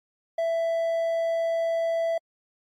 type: tone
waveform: triangle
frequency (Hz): 663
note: E5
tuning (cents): +10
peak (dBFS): -21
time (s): 0.38-2.18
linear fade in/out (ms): 5
effects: AAC 64 kbps